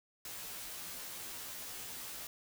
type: noise with comb filter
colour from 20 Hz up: white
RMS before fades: -45 dBFS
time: 0.25-2.27 s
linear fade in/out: 2 ms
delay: 14 ms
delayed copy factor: -0.9
effects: none